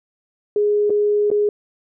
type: tone with dropouts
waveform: sine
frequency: 415.3 Hz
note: G#4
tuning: in tune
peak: -14 dBFS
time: 0.56-1.49 s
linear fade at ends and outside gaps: 2 ms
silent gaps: 0.897-0.903 / 1.303-1.314 s
effects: none